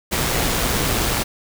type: noise with amplitude modulation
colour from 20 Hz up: pink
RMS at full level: -19 dBFS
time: 0.11-1.24 s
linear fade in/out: 20 ms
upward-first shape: sine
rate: 119 Hz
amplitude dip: 30%
effects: none